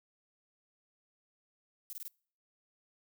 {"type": "noise bursts", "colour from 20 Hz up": "violet", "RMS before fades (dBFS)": -43, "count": 4, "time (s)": [1.9, 2.08], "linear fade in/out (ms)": 0, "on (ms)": 30, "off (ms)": 20, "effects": ["noise-tail reverb RT60 0.5 s tail -26 dB re dry"]}